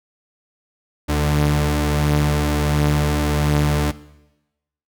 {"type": "tone pair together", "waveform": "sawtooth", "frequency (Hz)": [73.42, 148.25], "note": ["D2", "D3"], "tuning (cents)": [0, 17], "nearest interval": "octave", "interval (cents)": 1217, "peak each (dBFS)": -15, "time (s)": [1.08, 3.92], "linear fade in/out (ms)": 20, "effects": ["noise-tail reverb RT60 1.0 s tail -19 dB re dry"]}